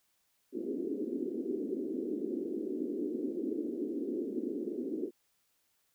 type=band-pass noise; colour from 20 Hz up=white; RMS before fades=-36 dBFS; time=0.52-5.11 s; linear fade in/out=50 ms; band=240 to 400 Hz; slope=48 dB/octave; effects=white hiss -75 dBFS RMS until 5.94 s